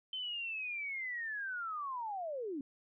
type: linear sweep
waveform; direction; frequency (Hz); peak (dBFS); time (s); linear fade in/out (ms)
sine; down; 3092 to 259.1; -37; 0.13-2.61; 2
effects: none